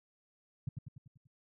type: tone with echo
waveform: sine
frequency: 131.6 Hz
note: C3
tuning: 10 cents sharp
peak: -31 dBFS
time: 0.67-0.69 s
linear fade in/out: 5 ms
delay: 97 ms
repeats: 6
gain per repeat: -5 dB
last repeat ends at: 1.272 s
effects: none